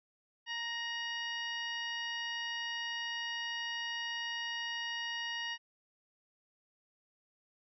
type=harmonic tone with a mistuned harmonic; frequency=933 Hz; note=A#5; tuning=1 cent sharp; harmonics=1 / 2 / 3 / 4 / 5 / 6; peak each=-46 / -39 / -40 / -50 / -51 / -50 dBFS; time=0.46-5.58 s; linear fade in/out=50 ms; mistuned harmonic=3; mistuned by=+52 cents; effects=none